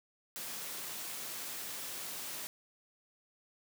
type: high-pass noise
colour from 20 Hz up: white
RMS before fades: -42 dBFS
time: 0.36-2.47 s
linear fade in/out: 0 ms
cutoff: 130 Hz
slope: 12 dB/octave
effects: none